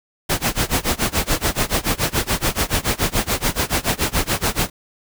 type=noise with tremolo; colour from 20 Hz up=pink; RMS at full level=-17 dBFS; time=0.29-4.7 s; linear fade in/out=10 ms; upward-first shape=sine; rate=7 Hz; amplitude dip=95%; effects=none